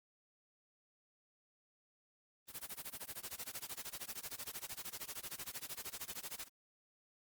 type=noise with tremolo; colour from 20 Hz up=white; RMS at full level=-43 dBFS; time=2.47-6.49 s; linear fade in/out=50 ms; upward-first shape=sine; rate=13 Hz; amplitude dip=95%; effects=Opus 24 kbps